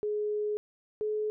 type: tone pair in turn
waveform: sine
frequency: 420 / 426.4 Hz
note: G#4 / G#4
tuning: +19 / +46 cents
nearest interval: unison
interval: 27 cents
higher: second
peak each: -28 dBFS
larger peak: neither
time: 0.03-0.57 / 1.01-1.3 s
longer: first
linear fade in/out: 0 ms
effects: none